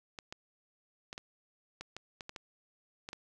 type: clicks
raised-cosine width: 0.2 ms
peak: -25 dBFS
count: 11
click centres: 0.188 / 0.325 / 1.129 / 1.179 / 1.81 / 1.966 / 2.208 / 2.294 / 2.362 / 3.089 / 3.131 s
effects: none